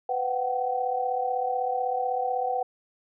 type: tone cluster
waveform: sine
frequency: 501 / 727 / 763 Hz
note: B4 / F#5 / G5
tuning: +25 / -31 / -47 cents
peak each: -30 / -31 / -27 dBFS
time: 0.09-2.63 s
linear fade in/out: 5 ms
effects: none